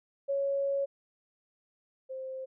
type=tone pair in turn; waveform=sine; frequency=555 / 524.7 Hz; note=C#5 / C5; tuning=+2 / +5 cents; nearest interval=minor second; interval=97 cents; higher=first; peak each=-27 / -36 dBFS; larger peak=first; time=0.28-0.86 / 2.09-2.46 s; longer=first; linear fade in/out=20 ms; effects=none